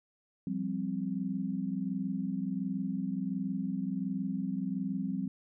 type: chord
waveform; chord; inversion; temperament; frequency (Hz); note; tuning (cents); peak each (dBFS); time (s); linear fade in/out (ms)
sine; F suspended second; none; equal; 174.61 / 196 / 261.6; F3 / G3 / C4; 0 / 0 / 0; -37 / -34 / -36; 0.47-5.28; 2
effects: none